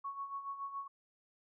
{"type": "tone with tremolo", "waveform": "sine", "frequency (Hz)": 1108.7, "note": "C#6", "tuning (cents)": 0, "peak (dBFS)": -37, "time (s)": [0.04, 0.88], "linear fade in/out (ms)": 10, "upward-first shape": "sine", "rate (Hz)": 7.1, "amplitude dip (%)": 65, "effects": []}